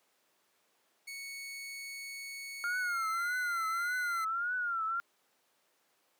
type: tone with pitch glide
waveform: sawtooth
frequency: 2217 to 2045 Hz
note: C#7 to C7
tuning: 0 to -40 cents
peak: -38 dBFS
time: 1.07-4.25 s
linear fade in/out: 10 ms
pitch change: -140 cents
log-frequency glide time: 2.78-3.2 s
type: tone with vibrato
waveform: sine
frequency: 1396.9 Hz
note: F6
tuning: in tune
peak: -31 dBFS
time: 2.64-5 s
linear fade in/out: 0 ms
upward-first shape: triangle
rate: 1.7 Hz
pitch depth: 130 cents each way
effects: pink hiss -72 dBFS RMS until 6.19 s + high-pass 400 Hz 12 dB/octave